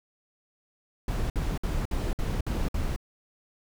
brown noise bursts, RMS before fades -28 dBFS, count 7, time 1.08-2.962 s, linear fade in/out 2 ms, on 220 ms, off 57 ms, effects none

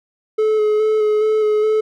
triangle tone with vibrato, 429.1 Hz, A4, 43 cents flat, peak -11 dBFS, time 0.38-1.81 s, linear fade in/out 10 ms, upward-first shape square, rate 2.4 Hz, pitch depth 16 cents each way, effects none

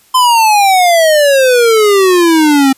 square exponential sweep, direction down, 1035 to 263.9 Hz, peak -6 dBFS, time 0.14-2.73 s, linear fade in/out 10 ms, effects white hiss -48 dBFS RMS until 2.77 s + resampled to 32000 Hz

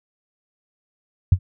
sine tone with exponential decay, 92 Hz, F#2, 9 cents flat, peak -6 dBFS, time 1.32-1.39 s, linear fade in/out 5 ms, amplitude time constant 15 ms, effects none

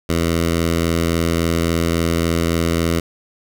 10% pulse tone with notch filter, 83.6 Hz, E2, 25 cents sharp, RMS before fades -18 dBFS, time 0.09-3 s, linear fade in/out 5 ms, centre 860 Hz, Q 1.8, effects none

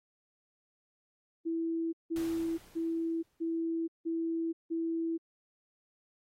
sine tone bursts, 329.6 Hz, E4, in tune, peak -30 dBFS, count 6, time 1.45-5.18 s, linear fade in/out 20 ms, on 480 ms, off 170 ms
pink noise with exponential decay, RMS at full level -45 dBFS, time 2.16-3.64 s, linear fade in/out 1 ms, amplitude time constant 320 ms
effects AAC 48 kbps

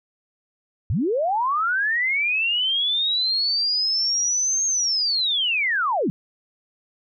sine linear two-way sweep, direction up then down, 73.42 to 6480 to 149.9 Hz, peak -19 dBFS, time 0.9-6.1 s, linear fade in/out 0 ms, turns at 4.66 s, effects none

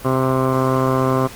15% pulse tone with low-pass filter, 130.81 Hz, C3, in tune, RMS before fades -17 dBFS, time 0.04-1.28 s, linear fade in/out 20 ms, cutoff 990 Hz, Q 5.6, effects pink hiss -37 dBFS RMS until 1.35 s + Opus 32 kbps

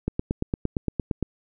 click train, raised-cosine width 3 ms, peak -11 dBFS, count 11, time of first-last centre 0.08-1.227 s, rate 8.72 Hz, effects none

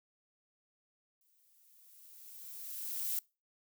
violet noise with exponential growth, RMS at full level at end -34 dBFS, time 1.21-3.19 s, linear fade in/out 1 ms, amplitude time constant 430 ms, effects noise-tail reverb RT60 0.3 s tail -25 dB re dry

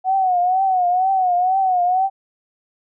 sine tone with vibrato, 740 Hz, F#5, in tune, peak -14 dBFS, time 0.04-2.1 s, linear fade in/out 50 ms, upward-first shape triangle, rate 2.1 Hz, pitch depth 94 cents each way, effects none

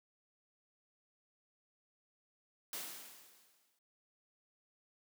white noise with exponential decay, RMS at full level -41 dBFS, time 2.73-3.79 s, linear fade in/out 2 ms, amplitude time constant 230 ms, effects high-pass 200 Hz 12 dB/octave

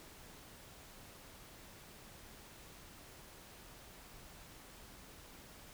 silence, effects pink hiss -56 dBFS RMS until 5.73 s

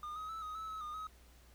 triangle tone with pitch steps, 1215 / 1264 / 1313 / 1254 / 1303 / 1288 / 1220 / 1271 Hz, D#6 / D#6 / E6 / D#6 / E6 / E6 / D#6 / D#6, -42 / +27 / -7 / +13 / -20 / -41 / -34 / +36 cents, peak -39 dBFS, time 0.03-1.07 s, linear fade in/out 2 ms, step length 130 ms, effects added 60 Hz sine -59 dBFS peak until 1.54 s + pink hiss -65 dBFS RMS until 1.54 s

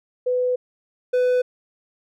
sine / triangle tone pair in turn, 499.6 / 499.6 Hz, B4 / B4, +20 / +20 cents, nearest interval unison, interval 0 cents, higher neither, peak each -18 / -14 dBFS, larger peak second, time 0.26-0.56 / 1.13-1.42 s, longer first, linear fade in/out 10 ms, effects none

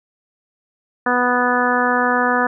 harmonic tone, 246.9 Hz, B3, in tune, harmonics 1 / 2 / 3 / 4 / 5 / 6 / 7, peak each -22 / -22 / -22 / -22 / -22 / -22 / -22 dBFS, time 1.06-2.47 s, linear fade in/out 5 ms, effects none

